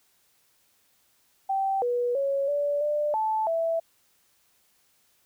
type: tone with pitch steps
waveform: sine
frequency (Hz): 777 / 485.8 / 553 / 578 / 594 / 873 / 660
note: G5 / B4 / C#5 / D5 / D5 / A5 / E5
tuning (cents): -16 / -29 / -4 / -28 / +20 / -14 / +2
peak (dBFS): -23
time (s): 1.49-3.8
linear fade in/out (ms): 10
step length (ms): 330
effects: white hiss -66 dBFS RMS until 5.25 s